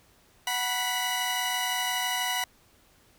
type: tone cluster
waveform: sawtooth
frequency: 741 / 973 / 1992 / 2931 Hz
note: F#5 / B5 / B6 / F#7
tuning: +2 / -26 / +14 / -17 cents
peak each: -29 dBFS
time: 0.47-2.44 s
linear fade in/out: 2 ms
effects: pink hiss -61 dBFS RMS until 3.18 s